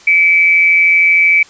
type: tone with amplitude modulation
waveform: sine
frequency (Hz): 2300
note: D7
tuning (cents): -37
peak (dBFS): -4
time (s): 0.07-1.43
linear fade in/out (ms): 5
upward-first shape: sine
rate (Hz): 173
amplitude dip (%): 50
effects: white hiss -41 dBFS RMS until 1.49 s + resampled to 16000 Hz